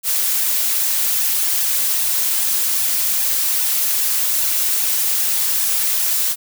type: noise with flanger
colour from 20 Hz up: blue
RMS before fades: -18 dBFS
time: 0.03-6.36 s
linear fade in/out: 50 ms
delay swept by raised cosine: 1.1 to 6.8 ms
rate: 2.5 Hz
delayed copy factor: +0.5
effects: none